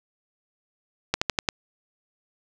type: slowing click train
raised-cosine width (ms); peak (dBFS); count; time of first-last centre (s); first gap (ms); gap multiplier
0.2; -4; 5; 1.14-1.488; 75; 1.1
effects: none